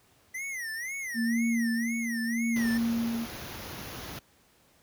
square tone with vibrato, 1975.5 Hz, B6, in tune, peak -34 dBFS, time 0.34-2.78 s, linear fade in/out 10 ms, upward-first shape sine, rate 2 Hz, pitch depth 200 cents each way
sine tone with tremolo, 231.5 Hz, A#3, 12 cents flat, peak -24 dBFS, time 1.14-3.27 s, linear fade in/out 50 ms, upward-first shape sine, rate 0.79 Hz, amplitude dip 50%
pink band-stop noise, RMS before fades -40 dBFS, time 2.56-4.19 s, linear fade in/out 2 ms, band 6800 to 9900 Hz, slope 96 dB/octave
effects pink hiss -63 dBFS RMS until 4.82 s + high-pass 60 Hz 12 dB/octave

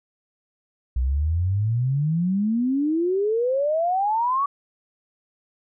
sine exponential sweep, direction up, 60.2 to 1150 Hz, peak -19 dBFS, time 0.96-4.46 s, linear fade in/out 5 ms, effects none

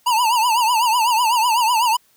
square tone with vibrato, 932.3 Hz, A#5, in tune, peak -15 dBFS, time 0.06-1.97 s, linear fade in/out 10 ms, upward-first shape triangle, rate 8 Hz, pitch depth 150 cents each way, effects white hiss -58 dBFS RMS until 2.16 s

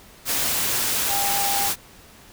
sine tone in noise, 800 Hz, G5, 35 cents sharp, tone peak -25 dBFS, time 1.08-1.71 s, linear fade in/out 50 ms, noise white, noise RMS -23 dBFS, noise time 0.25-1.76 s, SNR -5 dB, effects pink hiss -48 dBFS RMS until 2.32 s

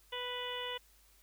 harmonic tone, 493.9 Hz, B4, in tune, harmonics 1 / 2 / 3 / 4 / 5 / 6 / 7, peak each -43 / -44 / -50 / -46 / -51 / -42 / -46 dBFS, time 0.12-0.78 s, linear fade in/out 10 ms, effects added 50 Hz sine -66 dBFS peak until 1.22 s + white hiss -66 dBFS RMS until 1.22 s

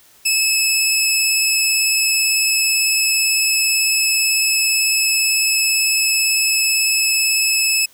15% pulse tone with vibrato, 2600 Hz, E7, 24 cents flat, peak -7 dBFS, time 0.25-7.86 s, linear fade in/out 10 ms, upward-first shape triangle, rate 18 Hz, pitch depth 15 cents each way, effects white hiss -50 dBFS RMS until 7.93 s

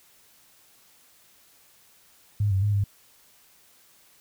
sine tone with pitch steps, 103.1 / 95.9 / 103.4 / 100.6 Hz, G#2 / G2 / G#2 / G2, -12 / -37 / -7 / +45 cents, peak -20 dBFS, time 2.4-2.84 s, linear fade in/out 5 ms, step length 110 ms, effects white hiss -58 dBFS RMS until 4.2 s

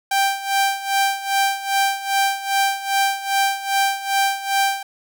sawtooth tone with tremolo, 786 Hz, G5, 4 cents sharp, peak -11 dBFS, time 0.11-4.83 s, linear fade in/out 5 ms, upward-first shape sine, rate 2.5 Hz, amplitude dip 80%, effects none

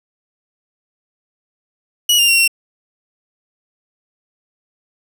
sawtooth tone with pitch steps, 2916 / 2798 / 2745 / 2729 Hz, F#7 / F7 / F7 / F7, -26 / +3 / -31 / -41 cents, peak -7 dBFS, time 2.09-2.478 s, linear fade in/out 5 ms, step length 97 ms, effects none

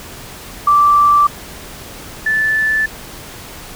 sine tone pair in turn, 1169 / 1751.5 Hz, D6 / A6, -8 / -8 cents, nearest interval perfect fifth, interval 700 cents, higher second, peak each -7 / -12 dBFS, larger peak first, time 0.67-1.27 / 2.26-2.86 s, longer neither, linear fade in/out 5 ms, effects pink hiss -33 dBFS RMS until 3.75 s

